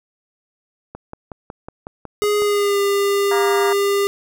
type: click train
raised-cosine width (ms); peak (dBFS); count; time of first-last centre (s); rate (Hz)
1; -18; 9; 0.95-2.421; 5.44
type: tone with pitch glide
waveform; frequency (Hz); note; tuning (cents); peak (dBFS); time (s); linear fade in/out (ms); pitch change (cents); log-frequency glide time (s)
square; 415.3 to 400.9; G#4 to G4; 0 to +39; -16; 2.22-4.07; 0; -61; 2.4-2.79
type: harmonic tone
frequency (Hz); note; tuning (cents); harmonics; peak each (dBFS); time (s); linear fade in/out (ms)
234.8; A#3; +13; 3 / 4 / 5 / 6 / 7 / 8; -25 / -24 / -29 / -30 / -31 / -33; 3.31-3.73; 5
effects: none